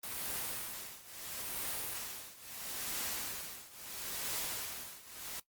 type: noise with tremolo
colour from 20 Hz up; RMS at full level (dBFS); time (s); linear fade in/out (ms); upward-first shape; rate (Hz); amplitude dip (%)
white; -37; 0.03-5.4; 5; triangle; 0.75; 90
effects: noise-tail reverb RT60 0.1 s tail -17 dB re dry + Opus 32 kbps